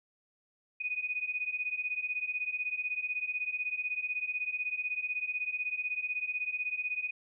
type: beating tone pair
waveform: sine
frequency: 2474 / 2490 Hz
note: D#7 / D#7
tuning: -10 / +1 cents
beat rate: 16 Hz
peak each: -36 / -34 dBFS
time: 0.8-7.11 s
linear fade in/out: 10 ms
effects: none